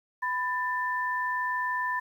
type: tone pair together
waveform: sine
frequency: 997 / 1776.5 Hz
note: B5 / A6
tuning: +16 / +16 cents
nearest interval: minor seventh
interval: 1000 cents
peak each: -29 / -30 dBFS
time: 0.22-2 s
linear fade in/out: 10 ms
effects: 10-bit